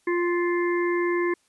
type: harmonic tone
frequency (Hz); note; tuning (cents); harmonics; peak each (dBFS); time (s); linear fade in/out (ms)
349.2; F4; 0; 1 / 3 / 5 / 6; -22 / -31 / -33 / -33; 0.07-1.34; 5
effects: white hiss -66 dBFS RMS until 1.48 s + resampled to 24000 Hz